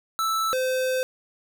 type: tone pair in turn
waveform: square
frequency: 1318.5 / 515.4 Hz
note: E6 / C5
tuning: 0 / -26 cents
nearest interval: octave + major third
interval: 1626 cents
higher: first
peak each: -23 dBFS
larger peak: neither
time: 0.19-0.53 / 0.53-1.03 s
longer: second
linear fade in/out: 0 ms
effects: none